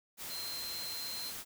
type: tone in noise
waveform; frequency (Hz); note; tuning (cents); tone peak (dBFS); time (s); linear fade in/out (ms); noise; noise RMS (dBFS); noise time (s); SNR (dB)
sine; 4136; C8; -21; -40; 0.28-1.33; 50; white; -43; 0.17-1.45; 0
effects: none